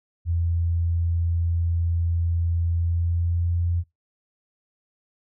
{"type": "tone with pitch glide", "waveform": "sine", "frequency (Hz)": [84.6, 86.13], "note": ["E2", "F2"], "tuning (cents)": [45, -23], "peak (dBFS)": -20, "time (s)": [0.25, 3.84], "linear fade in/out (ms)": 50, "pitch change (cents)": 32, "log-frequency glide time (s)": [2.78, 3.6], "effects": ["noise-tail reverb RT60 0.2 s tail -23 dB re dry"]}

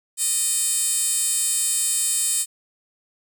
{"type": "tone with high-pass filter", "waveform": "10% pulse", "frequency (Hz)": 615, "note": "D#5", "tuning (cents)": -20, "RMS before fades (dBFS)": -22, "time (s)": [0.17, 2.46], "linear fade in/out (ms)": 50, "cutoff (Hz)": 7400, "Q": 2.8, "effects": []}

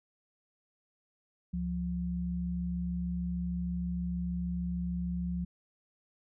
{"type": "tone pair together", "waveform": "sine", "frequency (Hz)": [70.04, 176.5], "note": ["C#2", "F3"], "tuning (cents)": [18, 19], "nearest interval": "octave + major third", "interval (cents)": 1601, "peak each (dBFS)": [-37, -32], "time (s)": [1.53, 5.45], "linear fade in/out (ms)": 10, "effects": []}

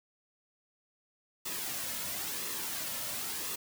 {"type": "noise with flanger", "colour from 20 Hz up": "white", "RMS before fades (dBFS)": -37, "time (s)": [1.45, 3.56], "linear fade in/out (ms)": 10, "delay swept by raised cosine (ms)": [1.3, 2.6], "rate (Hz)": 0.98, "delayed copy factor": -0.5, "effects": []}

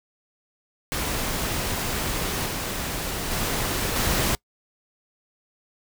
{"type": "noise with level steps", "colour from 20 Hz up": "pink", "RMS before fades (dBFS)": [-27, -29, -26, -23], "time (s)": [0.92, 4.35], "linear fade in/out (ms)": 0, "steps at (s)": [2.46, 3.31, 3.96], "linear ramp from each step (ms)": 2, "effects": ["noise-tail reverb RT60 0.1 s tail -25 dB re dry"]}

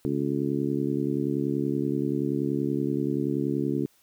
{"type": "harmonic tone", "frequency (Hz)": 70.5, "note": "C#2", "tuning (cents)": 30, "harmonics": [2, 3, 4, 5, 6], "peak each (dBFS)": [-31, -32, -28, -30, -34], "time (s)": [0.05, 3.86], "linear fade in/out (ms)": 0, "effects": ["white hiss -63 dBFS RMS until 4.02 s"]}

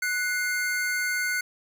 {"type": "tone pair together", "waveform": "square", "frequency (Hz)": [1480, 2113], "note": ["F#6", "C7"], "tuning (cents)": [0, 16], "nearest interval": "tritone", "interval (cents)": 616, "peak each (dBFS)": [-28, -29], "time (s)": [0.02, 1.41], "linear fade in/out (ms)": 5, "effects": []}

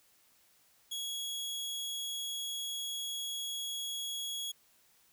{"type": "tone", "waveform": "sawtooth", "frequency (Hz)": 3335, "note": "G#7", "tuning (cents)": 7, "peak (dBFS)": -33, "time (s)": [0.91, 4.52], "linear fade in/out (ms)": 10, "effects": ["white hiss -67 dBFS RMS until 5.12 s"]}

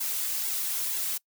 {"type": "noise with flanger", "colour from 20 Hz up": "blue", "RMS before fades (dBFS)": -30, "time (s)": [0, 1.18], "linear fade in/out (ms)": 10, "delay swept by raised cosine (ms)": [1.6, 4.5], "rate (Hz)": 2.1, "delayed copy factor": -0.95, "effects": ["noise-tail reverb RT60 0.1 s tail -23 dB re dry"]}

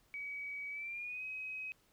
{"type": "tone with pitch glide", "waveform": "sine", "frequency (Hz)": [2271, 2534], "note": ["C#7", "D#7"], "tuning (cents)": [41, 31], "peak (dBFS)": -40, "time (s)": [0.14, 1.72], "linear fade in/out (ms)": 0, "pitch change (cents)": 190, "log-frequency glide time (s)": [0.7, 1.24], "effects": ["pink hiss -71 dBFS RMS until 1.92 s"]}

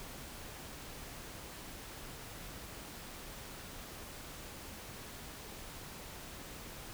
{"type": "silence", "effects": ["pink hiss -48 dBFS RMS until 6.93 s"]}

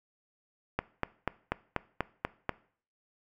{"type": "click train", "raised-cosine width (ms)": 0.5, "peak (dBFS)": -13, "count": 8, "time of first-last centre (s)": [0.79, 2.493], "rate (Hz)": 4.11, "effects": ["noise-tail reverb RT60 0.5 s tail -20 dB re dry"]}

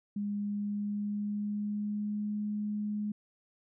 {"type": "tone with pitch glide", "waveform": "sine", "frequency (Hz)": [204.6, 209.1], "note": ["G#3", "G#3"], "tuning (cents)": [-26, 12], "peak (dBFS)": -31, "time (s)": [0.16, 3.12], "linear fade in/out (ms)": 5, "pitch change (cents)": 38, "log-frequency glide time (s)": [0.34, 2.34], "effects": []}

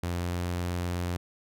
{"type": "tone with pitch glide", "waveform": "sawtooth", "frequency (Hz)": [87.31, 88.12], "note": ["F2", "F2"], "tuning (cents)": [0, 16], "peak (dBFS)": -25, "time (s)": [0.03, 1.17], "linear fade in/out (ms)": 5, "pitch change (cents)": 16, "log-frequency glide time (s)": [0.18, 0.31], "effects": []}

